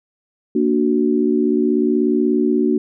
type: chord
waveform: sine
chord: Bb augmented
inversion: none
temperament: equal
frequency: 233.1 / 293.7 / 370 Hz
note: Bb3 / D4 / F#4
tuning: 0 / 0 / 0 cents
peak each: -18 dBFS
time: 0.55-2.78 s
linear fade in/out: 5 ms
effects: none